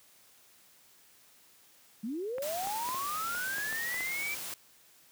sine linear sweep, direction up, 201.3 to 2349 Hz, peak -33 dBFS, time 2.03-4.35 s, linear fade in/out 10 ms
clicks, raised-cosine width 0.5 ms, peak -27 dBFS, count 9, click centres 2.383 / 2.671 / 2.889 / 2.945 / 3.349 / 3.583 / 3.727 / 3.943 / 4.007 s
white noise, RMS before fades -40 dBFS, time 2.42-4.54 s, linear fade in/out 2 ms
effects white hiss -61 dBFS RMS until 5.11 s + high-pass 80 Hz 12 dB/octave

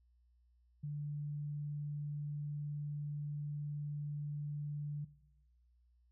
sine tone, 146.83 Hz, D3, in tune, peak -38 dBFS, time 0.83-5.05 s, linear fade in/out 10 ms, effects noise-tail reverb RT60 1.0 s tail -19 dB re dry + added 60 Hz sine -67 dBFS peak until 6.11 s

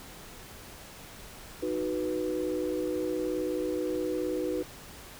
sine chord, B major, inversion first, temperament equal with one note detuned, 311.1 / 370 / 492.2 Hz, D#4 / F#4 / B4, 0 / 0 / -6 cents, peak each -32 dBFS, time 1.62-4.63 s, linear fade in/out 10 ms, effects tanh soft clip ceiling -20 dBFS + pink hiss -47 dBFS RMS until 5.19 s

